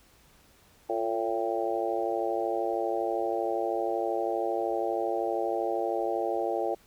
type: harmonic tone with a mistuned harmonic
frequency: 112.7 Hz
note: A2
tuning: 42 cents sharp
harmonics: 3 / 4 / 5 / 6 / 7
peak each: -33 / -33 / -33 / -33 / -33 dBFS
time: 0.89-6.75 s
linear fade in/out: 10 ms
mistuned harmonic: 3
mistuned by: +48 cents
effects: pink hiss -60 dBFS RMS until 6.86 s